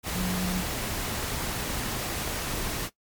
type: tone in noise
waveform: sine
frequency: 182.3 Hz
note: F#3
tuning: 25 cents flat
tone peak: -27 dBFS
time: 0.14-0.65 s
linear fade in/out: 50 ms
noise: pink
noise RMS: -31 dBFS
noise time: 0.03-2.9 s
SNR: +1 dB
effects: noise-tail reverb RT60 0.1 s tail -18 dB re dry + MP3 96 kbps